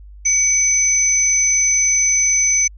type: tone pair together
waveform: sine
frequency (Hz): 2267 / 6052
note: C#7 / F#8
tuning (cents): +38 / +38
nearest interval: octave + perfect fourth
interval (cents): 1700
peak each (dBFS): -21 / -13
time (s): 0.25-2.68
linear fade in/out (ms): 10
effects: added 50 Hz sine -36 dBFS peak until 2.77 s